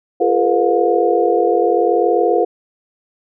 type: tone cluster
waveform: sine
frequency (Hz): 344.7 / 412 / 459.2 / 499.9 / 714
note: F4 / G#4 / A#4 / B4 / F5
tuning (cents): -23 / -14 / -26 / +21 / +38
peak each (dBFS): -18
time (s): 0.2-2.45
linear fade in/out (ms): 10
effects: none